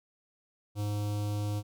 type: tone with notch filter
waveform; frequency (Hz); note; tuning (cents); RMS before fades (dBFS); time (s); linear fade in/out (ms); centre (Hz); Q
square; 103.83; G#2; 0; -32; 0.75-1.63; 50; 1800; 0.81
effects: none